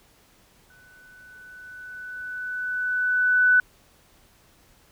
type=tone with exponential growth; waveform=sine; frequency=1494 Hz; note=F#6; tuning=16 cents sharp; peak=-13 dBFS; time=0.7-3.6 s; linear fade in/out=2 ms; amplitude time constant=630 ms; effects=pink hiss -58 dBFS RMS until 4.91 s